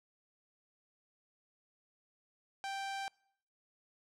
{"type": "tone", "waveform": "sawtooth", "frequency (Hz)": 784, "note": "G5", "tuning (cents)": 0, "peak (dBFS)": -34, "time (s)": [2.64, 3.08], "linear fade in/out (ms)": 0, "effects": ["noise-tail reverb RT60 0.7 s tail -26 dB re dry", "low-pass 7000 Hz 12 dB/octave"]}